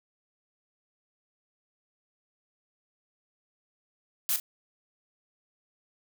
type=noise with echo; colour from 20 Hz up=blue; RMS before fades=-27 dBFS; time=4.29-4.36 s; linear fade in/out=0 ms; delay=39 ms; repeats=1; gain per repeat=-10 dB; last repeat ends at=4.399 s; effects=none